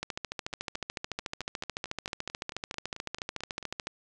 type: two click trains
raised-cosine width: 0.2 ms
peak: -24 / -16 dBFS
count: 15 / 54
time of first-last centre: 0.53-3.627 / 0.03-3.871 s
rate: 4.52 / 13.8 Hz
effects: resampled to 22050 Hz + 8-bit